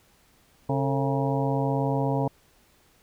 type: harmonic tone with a mistuned harmonic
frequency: 136.3 Hz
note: C#3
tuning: 29 cents flat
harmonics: 1 / 2 / 3 / 4 / 5 / 6 / 7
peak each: -26 / -29 / -31 / -32 / -33 / -34 / -34 dBFS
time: 0.69-2.28 s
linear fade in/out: 5 ms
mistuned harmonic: 3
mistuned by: +140 cents
effects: pink hiss -61 dBFS RMS until 3.02 s